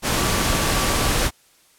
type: tone in noise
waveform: sine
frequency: 1152 Hz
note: D6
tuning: 34 cents flat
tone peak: -30 dBFS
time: 0.14-1.13 s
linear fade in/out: 50 ms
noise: pink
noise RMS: -20 dBFS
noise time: 0.02-1.31 s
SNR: -13 dB
effects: white hiss -56 dBFS RMS until 1.78 s + low-pass 12000 Hz 12 dB/octave